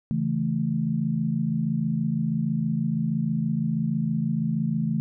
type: chord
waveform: sine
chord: A major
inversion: first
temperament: equal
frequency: 138.59 / 164.81 / 220 Hz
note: C#3 / E3 / A3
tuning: 0 / 0 / 0 cents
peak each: -29 / -26 / -26 dBFS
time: 0.11-5 s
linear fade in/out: 0 ms
effects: none